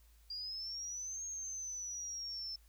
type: exponential two-way sweep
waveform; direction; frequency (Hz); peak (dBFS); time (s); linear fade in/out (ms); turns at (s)
sine; up then down; 4767 to 6510 to 5290; -40; 0.3-2.56; 5; 1.25
effects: added 55 Hz sine -61 dBFS peak until 2.68 s + white hiss -71 dBFS RMS until 2.68 s